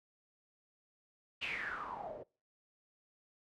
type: noise with low-pass filter sweep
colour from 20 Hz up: white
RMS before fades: -42 dBFS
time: 1.41-2.24 s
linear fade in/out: 20 ms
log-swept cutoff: 2900 to 490 Hz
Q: 8.6
effects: noise-tail reverb RT60 0.4 s tail -26 dB re dry